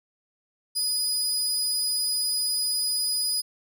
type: tone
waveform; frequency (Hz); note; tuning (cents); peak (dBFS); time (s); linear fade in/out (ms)
25% pulse; 4956; D#8; -8; -19; 0.75-3.42; 20
effects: none